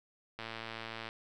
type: click train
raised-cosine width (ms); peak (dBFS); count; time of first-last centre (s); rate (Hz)
0.3; -25; 80; 0.39-1.089; 113
effects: none